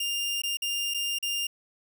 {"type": "tone with dropouts", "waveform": "sawtooth", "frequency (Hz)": 2802, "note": "F7", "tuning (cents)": 5, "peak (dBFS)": -24, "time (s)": [0, 1.47], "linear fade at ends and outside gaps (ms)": 5, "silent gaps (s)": [[0.419, 0.435], [0.571, 0.62], [0.939, 0.944], [1.187, 1.226]], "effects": []}